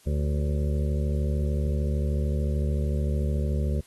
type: harmonic tone with a mistuned harmonic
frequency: 73.42 Hz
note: D2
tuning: in tune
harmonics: 1 / 2 / 3 / 5 / 6 / 7 / 8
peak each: -24 / -30 / -34 / -38 / -40 / -41 / -42 dBFS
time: 0.06-3.81 s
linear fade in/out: 10 ms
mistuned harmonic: 8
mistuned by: -41 cents
effects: white hiss -57 dBFS RMS until 3.86 s + AAC 32 kbps